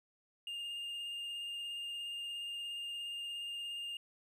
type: tone with vibrato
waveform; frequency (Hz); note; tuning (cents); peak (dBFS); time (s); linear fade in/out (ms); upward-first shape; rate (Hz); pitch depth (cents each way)
triangle; 2818; F7; +15; -38; 0.47-3.97; 2; sine; 17; 14
effects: none